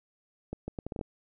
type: accelerating click train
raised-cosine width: 2 ms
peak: -22 dBFS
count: 8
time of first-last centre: 0.53-1.012 s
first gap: 150 ms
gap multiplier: 0.72
effects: none